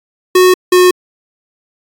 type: tone pair in turn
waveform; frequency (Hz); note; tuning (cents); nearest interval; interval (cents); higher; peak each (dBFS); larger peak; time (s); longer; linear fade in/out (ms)
square; 367.1 / 362.9; F#4 / F#4; -14 / -34; unison; 20; first; -5; neither; 0.35-0.54 / 0.72-0.91; neither; 5
effects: AAC 64 kbps